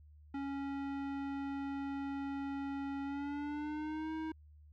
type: tone with pitch glide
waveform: square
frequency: 277.2 to 316.6 Hz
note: C#4 to D#4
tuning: 0 to +30 cents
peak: -38 dBFS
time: 0.34-4.32 s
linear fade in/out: 5 ms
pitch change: +230 cents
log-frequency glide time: 3.04-4.12 s
effects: added 75 Hz sine -56 dBFS peak until 4.72 s + low-pass 2000 Hz 12 dB/octave